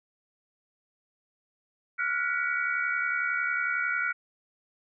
sine tone cluster, 1387 / 1458 / 1950 / 2265 Hz, F6 / F#6 / B6 / C#7, -12 / -26 / -23 / +37 cents, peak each -32 / -29 / -35 / -32 dBFS, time 1.98-4.13 s, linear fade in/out 20 ms, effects none

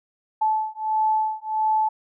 sine beating tone pair, 868 / 869.5 Hz, A5 / A5, -24 / -21 cents, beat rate 1.5 Hz, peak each -23 dBFS, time 0.41-1.89 s, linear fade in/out 10 ms, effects none

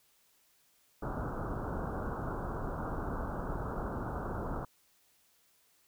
pink low-pass noise, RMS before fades -37 dBFS, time 1.02-4.65 s, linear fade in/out 5 ms, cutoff 1500 Hz, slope 96 dB/octave, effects white hiss -69 dBFS RMS until 5.87 s

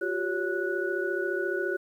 sine tone cluster, 355.1 / 389.5 / 558 / 1472 Hz, F4 / G4 / C#5 / F#6, +29 / -11 / +11 / -9 cents, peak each -31 / -31 / -36 / -32 dBFS, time 0.01-1.77 s, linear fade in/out 10 ms, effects 10-bit

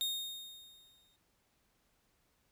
40% pulse tone with exponential decay, 3700 Hz, A#7, 14 cents flat, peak -30 dBFS, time 0.01-1.16 s, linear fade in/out 0 ms, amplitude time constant 250 ms, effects pink hiss -75 dBFS RMS until 2.51 s

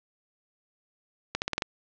accelerating click train, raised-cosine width 0.2 ms, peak -10 dBFS, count 6, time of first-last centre 1.35-1.622 s, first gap 69 ms, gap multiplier 0.88, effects low-pass 6000 Hz 12 dB/octave

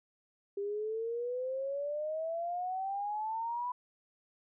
sine exponential sweep, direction up, 397 to 996 Hz, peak -33 dBFS, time 0.57-3.72 s, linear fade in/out 5 ms, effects none

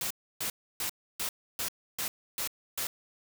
white noise bursts, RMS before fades -33 dBFS, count 8, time 0.01-2.87 s, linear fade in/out 2 ms, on 95 ms, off 300 ms, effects none

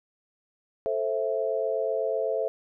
sine chord, A minor, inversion none, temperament just, 440 / 528 / 660 Hz, A4 / C5 / E5, 0 / +16 / +2 cents, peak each -29 dBFS, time 0.86-2.48 s, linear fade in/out 0 ms, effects none

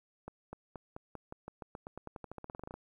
accelerating click train, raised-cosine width 1 ms, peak -29 dBFS, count 24, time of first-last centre 0.28-2.74 s, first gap 250 ms, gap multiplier 0.91, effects 11-bit

